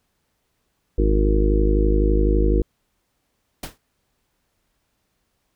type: harmonic tone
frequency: 51.91 Hz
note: G#1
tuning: in tune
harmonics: 1 / 2 / 3 / 4 / 5 / 6 / 7 / 8 / 9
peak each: -16 / -31 / -31 / -29 / -31 / -25 / -24 / -35 / -26 dBFS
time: 0.98-2.62 s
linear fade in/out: 5 ms
type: noise with exponential decay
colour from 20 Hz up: pink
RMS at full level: -26 dBFS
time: 3.63-3.78 s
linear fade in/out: 5 ms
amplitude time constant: 31 ms
effects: pink hiss -71 dBFS RMS until 5.55 s